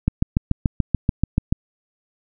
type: click train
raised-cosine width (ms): 5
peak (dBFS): -4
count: 11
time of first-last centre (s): 0.08-1.525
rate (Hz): 6.92
effects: none